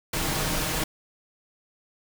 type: noise with comb filter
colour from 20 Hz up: pink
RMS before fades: -27 dBFS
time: 0.13-0.84 s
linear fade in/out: 5 ms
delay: 6.4 ms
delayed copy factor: +0.5
effects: none